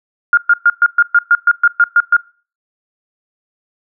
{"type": "tone bursts", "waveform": "sine", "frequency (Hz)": 1414, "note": "F6", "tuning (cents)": 21, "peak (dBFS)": -5, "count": 12, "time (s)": [0.33, 2.166], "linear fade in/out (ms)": 2, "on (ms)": 43, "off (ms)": 120, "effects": ["noise-tail reverb RT60 0.4 s tail -24 dB re dry"]}